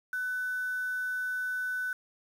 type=tone with quantisation; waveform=sine; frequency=1500 Hz; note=F#6; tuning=23 cents sharp; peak=-30 dBFS; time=0.13-1.93 s; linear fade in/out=2 ms; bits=8; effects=none